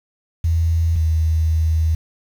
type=tone pair in turn; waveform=sine; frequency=82.41 / 80.02 Hz; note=E2 / D#2; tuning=0 / +49 cents; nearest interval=minor second; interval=51 cents; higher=first; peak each=-14 dBFS; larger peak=neither; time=0.44-0.96 / 0.96-1.95 s; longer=second; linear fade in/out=5 ms; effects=7-bit